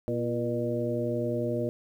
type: harmonic tone with a mistuned harmonic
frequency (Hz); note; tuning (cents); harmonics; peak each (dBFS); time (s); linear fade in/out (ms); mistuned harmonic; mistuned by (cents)
120; B2; -49; 1 / 2 / 3 / 4 / 5; -33 / -33 / -33 / -33 / -33; 0.08-1.69; 0; 3; -55
effects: 10-bit